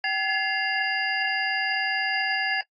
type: tone cluster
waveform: sine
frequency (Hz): 773 / 1700 / 2092 / 2783 / 4830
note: G5 / G#6 / C7 / F7 / D8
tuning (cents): -24 / +40 / -1 / -7 / +48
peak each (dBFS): -30 / -26 / -31 / -30 / -33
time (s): 0.04-2.61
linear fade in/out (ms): 2
effects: noise-tail reverb RT60 0.1 s tail -24 dB re dry + AAC 32 kbps